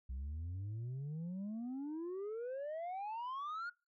sine exponential sweep, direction up, 61.74 to 1457 Hz, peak -37 dBFS, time 0.09-3.7 s, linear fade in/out 10 ms, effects noise-tail reverb RT60 0.3 s tail -26 dB re dry + tanh soft clip ceiling -39 dBFS

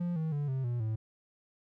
triangle tone with pitch steps, 174.61 / 159.2 / 145.14 / 132.33 / 120.65 / 110 Hz, F3 / D#3 / D3 / C3 / B2 / A2, 0 / +40 / -20 / +20 / -40 / 0 cents, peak -28 dBFS, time 0-0.96 s, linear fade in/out 10 ms, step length 160 ms, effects none

